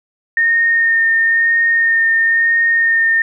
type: tone with vibrato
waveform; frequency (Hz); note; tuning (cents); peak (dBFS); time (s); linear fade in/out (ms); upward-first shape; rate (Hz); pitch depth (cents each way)
sine; 1833; A#6; -30; -10; 0.37-3.22; 2; sine; 1; 12
effects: none